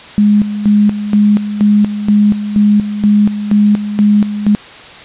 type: tone with tremolo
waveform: sine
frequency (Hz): 207.7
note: G#3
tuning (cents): 0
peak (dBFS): -5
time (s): 0.18-4.55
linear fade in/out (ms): 0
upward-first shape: square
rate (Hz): 2.1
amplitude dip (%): 70
effects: white hiss -33 dBFS RMS until 5.04 s + resampled to 8000 Hz